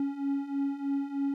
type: beating tone pair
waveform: triangle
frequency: 276.3 / 279.5 Hz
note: C#4 / C#4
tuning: -6 / +14 cents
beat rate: 3.2 Hz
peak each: -32 / -28 dBFS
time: 0-1.34 s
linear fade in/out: 2 ms
effects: none